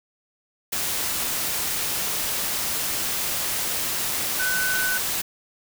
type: tone in noise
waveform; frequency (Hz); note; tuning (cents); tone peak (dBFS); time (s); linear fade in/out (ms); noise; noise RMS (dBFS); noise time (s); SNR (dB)
sine; 1505; F#6; +29; -23; 4.39-4.98; 10; white; -26; 0.72-5.22; 0
effects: none